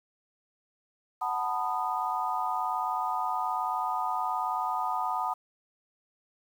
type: chord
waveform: sine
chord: B dominant seventh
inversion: second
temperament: just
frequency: 740.8 / 889 / 987.8 / 1234.7 Hz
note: F#5 / A5 / B5 / D#6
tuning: +2 / +18 / 0 / -14 cents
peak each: -33 dBFS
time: 1.21-5.34 s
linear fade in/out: 10 ms
effects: 9-bit